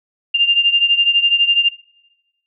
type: beating tone pair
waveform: sine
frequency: 2794 / 2806 Hz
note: F7 / F7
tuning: 0 / +8 cents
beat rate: 12 Hz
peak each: -13 / -17 dBFS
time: 0.34-1.69 s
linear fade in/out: 10 ms
effects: noise-tail reverb RT60 1.0 s tail -22 dB re dry